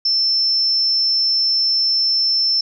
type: tone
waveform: sine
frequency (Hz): 5330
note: E8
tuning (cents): +18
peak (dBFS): -14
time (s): 0.05-2.61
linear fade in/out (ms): 5
effects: none